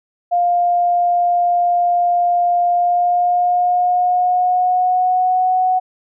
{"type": "tone with pitch glide", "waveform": "sine", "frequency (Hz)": [703, 740.1], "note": ["F5", "F#5"], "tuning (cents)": [11, 0], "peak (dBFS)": -12, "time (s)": [0.31, 5.8], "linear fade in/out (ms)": 20, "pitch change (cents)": 89, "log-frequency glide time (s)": [2.7, 5.53], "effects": []}